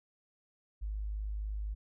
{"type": "tone", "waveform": "sine", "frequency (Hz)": 51.9, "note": "G#1", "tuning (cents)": 0, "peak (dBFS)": -34, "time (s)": [0.81, 1.75], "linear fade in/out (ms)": 20, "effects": []}